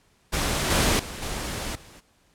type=noise with level steps; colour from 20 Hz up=pink; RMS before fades=-25 / -21 / -36 / -31 / -48 dBFS; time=0.32-2.01 s; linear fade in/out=20 ms; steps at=0.7 / 0.99 / 1.22 / 1.75 s; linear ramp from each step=5 ms; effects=pink hiss -63 dBFS RMS until 2.34 s + low-pass 11000 Hz 12 dB/octave